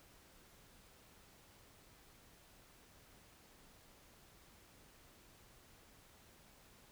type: silence
effects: pink hiss -64 dBFS RMS until 6.91 s